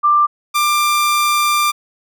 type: tone pair in turn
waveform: sine / sawtooth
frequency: 1184 / 1188.2 Hz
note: D6 / D6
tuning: +14 / +20 cents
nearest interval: unison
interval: 6 cents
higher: second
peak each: -9 dBFS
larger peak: neither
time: 0.03-0.27 / 0.54-1.72 s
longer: second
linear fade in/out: 20 ms
effects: none